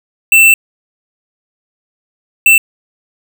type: tone bursts at uneven times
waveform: square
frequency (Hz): 2674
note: E7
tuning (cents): +24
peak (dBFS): -4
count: 2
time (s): 0.32-0.54 / 2.46-2.58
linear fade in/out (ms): 2
effects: none